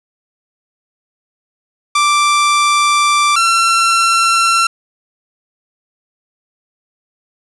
sawtooth tone pair in turn, 1174.7 / 1354.5 Hz, D6 / E6, 0 / +47 cents, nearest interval major second, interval 247 cents, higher second, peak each -6 dBFS, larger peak neither, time 1.95-3.36 / 3.36-4.67 s, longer first, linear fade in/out 5 ms, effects resampled to 24000 Hz + 7-bit

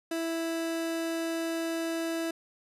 30% pulse tone, 329.6 Hz, E4, in tune, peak -27 dBFS, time 0.11-2.31 s, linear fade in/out 5 ms, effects resampled to 32000 Hz

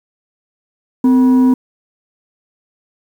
sine tone with frequency modulation, 256.2 Hz, C4, 36 cents flat, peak -6 dBFS, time 1.04-1.54 s, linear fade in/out 5 ms, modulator 711 Hz, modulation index 0.25, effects tanh soft clip ceiling -3 dBFS + 7-bit

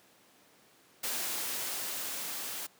white noise with level ramp, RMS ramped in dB -34 to -39 dBFS, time 1.03-2.67 s, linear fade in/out 10 ms, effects pink hiss -62 dBFS RMS until 2.79 s + high-pass 200 Hz 12 dB/octave

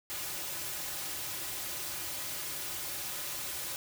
white noise with comb filter, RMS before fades -38 dBFS, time 0.1-3.76 s, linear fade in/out 0 ms, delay 4.4 ms, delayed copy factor -0.65, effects none

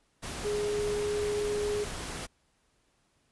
sine tone in noise, 415.3 Hz, G#4, in tune, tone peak -28 dBFS, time 0.44-1.85 s, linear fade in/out 20 ms, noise pink, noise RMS -38 dBFS, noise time 0.22-2.27 s, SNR +7 dB, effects pink hiss -71 dBFS RMS until 3.31 s + resampled to 24000 Hz

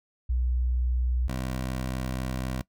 sine / 15% pulse tone pair in turn, 61.6 / 64.02 Hz, B1 / C2, -4 / -37 cents, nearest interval minor second, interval 67 cents, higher second, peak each -23 dBFS, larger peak neither, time 0.29-1.28 / 1.28-2.62 s, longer second, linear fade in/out 10 ms, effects noise-tail reverb RT60 0.1 s tail -20 dB re dry

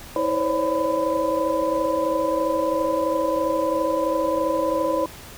sine tone cluster, 323.5 / 518 / 541 / 573 / 1001 Hz, E4 / C5 / C#5 / D5 / B5, -32 / -17 / -42 / -43 / +23 cents, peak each -26 dBFS, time 0.16-5.06 s, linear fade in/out 2 ms, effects pink hiss -41 dBFS RMS until 5.37 s

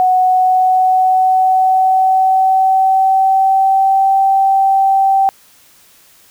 sine tone with pitch glide, 740 to 776.8 Hz, F#5 to G5, 0 to -16 cents, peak -8 dBFS, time 0-5.29 s, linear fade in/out 0 ms, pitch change +84 cents, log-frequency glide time 0.18-4.17 s, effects white hiss -47 dBFS RMS until 6.3 s

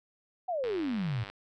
sine exponential sweep, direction down, 763 to 104.8 Hz, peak -29 dBFS, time 0.48-1.24 s, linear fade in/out 10 ms
click train, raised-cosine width 0.3 ms, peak -26 dBFS, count 66, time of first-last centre 0.64-1.3 s, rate 98.5 Hz
effects none

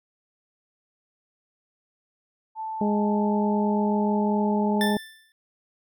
sine tone with pitch glide, 880 to 871.4 Hz, A5 to A5, 0 to -17 cents, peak -29 dBFS, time 2.55-4.98 s, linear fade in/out 50 ms, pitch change -17 cents, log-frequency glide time 3.59-4.7 s
harmonic tone, 207.7 Hz, G#3, in tune, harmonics 1 / 2 / 3 / 4, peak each -22 / -28 / -32 / -34 dBFS, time 2.81-4.97 s, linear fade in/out 2 ms
25% pulse tone with exponential decay, 1769 Hz, A6, 9 cents sharp, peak -19 dBFS, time 4.81-5.32 s, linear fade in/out 1 ms, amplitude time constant 110 ms
effects none

